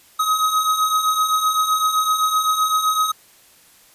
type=beating tone pair; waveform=square; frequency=1260 / 1267.8 Hz; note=D#6 / D#6; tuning=+21 / +32 cents; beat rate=7.8 Hz; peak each=-24 / -18 dBFS; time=0.19-3.12 s; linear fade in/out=10 ms; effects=white hiss -51 dBFS RMS until 3.94 s + resampled to 32000 Hz